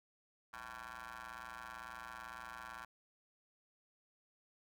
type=ring-modulated tone; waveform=15% pulse; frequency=117.9 Hz; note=A#2; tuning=20 cents sharp; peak=-38 dBFS; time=0.53-2.85 s; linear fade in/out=5 ms; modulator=1250 Hz; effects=none